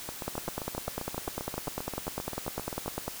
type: two click trains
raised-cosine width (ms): 1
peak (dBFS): -17 / -21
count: 29 / 22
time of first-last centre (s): 0.28-3.08 / 0.09-2.86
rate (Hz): 10 / 7.58
effects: white hiss -42 dBFS RMS until 3.2 s

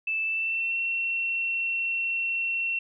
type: tone with pitch glide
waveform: sine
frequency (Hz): 2637 to 2716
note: E7 to F7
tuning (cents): 0 to -49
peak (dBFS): -25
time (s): 0.07-2.79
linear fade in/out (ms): 5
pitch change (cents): +51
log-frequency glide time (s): 0.23-0.77
effects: none

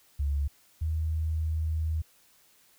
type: tone pair in turn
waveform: sine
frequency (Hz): 71 / 79.19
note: C#2 / D#2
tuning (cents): +42 / +31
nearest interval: major second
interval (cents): 189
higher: second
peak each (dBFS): -25 / -26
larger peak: first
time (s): 0.19-0.48 / 0.81-2.02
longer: second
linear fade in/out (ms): 10
effects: white hiss -62 dBFS RMS until 2.78 s

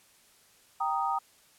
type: chord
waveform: sine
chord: Eb major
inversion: first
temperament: equal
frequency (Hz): 784 / 932.3 / 1244.5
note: G5 / Bb5 / Eb6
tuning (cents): 0 / 0 / 0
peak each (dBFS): -31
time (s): 0.8-1.19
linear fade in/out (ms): 10
effects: white hiss -61 dBFS RMS until 1.58 s + low-pass 12000 Hz 12 dB/octave

